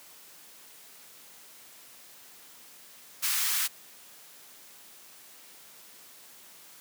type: high-pass noise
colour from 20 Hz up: white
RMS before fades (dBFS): -28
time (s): 3.22-3.68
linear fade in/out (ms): 20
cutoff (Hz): 1100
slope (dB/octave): 24
effects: white hiss -52 dBFS RMS until 6.8 s + high-pass 150 Hz 12 dB/octave